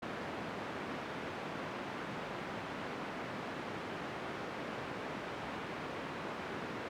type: band-pass noise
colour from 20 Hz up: pink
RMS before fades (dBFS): -42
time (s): 0.02-6.89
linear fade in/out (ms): 10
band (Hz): 190 to 2100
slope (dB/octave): 12
effects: none